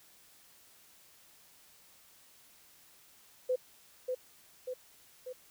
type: tone with echo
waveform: sine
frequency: 507 Hz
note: B4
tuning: 45 cents sharp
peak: -27 dBFS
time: 3.49-3.56 s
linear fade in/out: 10 ms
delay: 590 ms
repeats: 3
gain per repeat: -4 dB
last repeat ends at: 5.33 s
effects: white hiss -61 dBFS RMS until 5.5 s